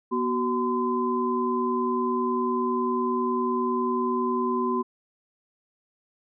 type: tone cluster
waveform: sine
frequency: 243.9 / 373.9 / 1024 Hz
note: B3 / F#4 / C6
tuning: -21 / +18 / -38 cents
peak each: -27 dBFS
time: 0.11-4.83 s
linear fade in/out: 20 ms
effects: none